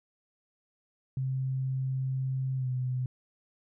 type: tone with pitch glide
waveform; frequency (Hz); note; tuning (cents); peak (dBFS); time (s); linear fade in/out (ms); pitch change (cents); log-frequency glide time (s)
sine; 131.8 to 127.24; C3 to C3; +13 to -48; -28; 1.17-3.06; 2; -61; 2.56-2.69
effects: none